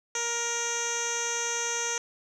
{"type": "tone with low-pass filter", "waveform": "10% pulse", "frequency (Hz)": 470, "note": "A#4", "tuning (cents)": 14, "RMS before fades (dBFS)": -30, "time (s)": [0.15, 1.98], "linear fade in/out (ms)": 2, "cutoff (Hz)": 6200, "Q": 8.3, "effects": []}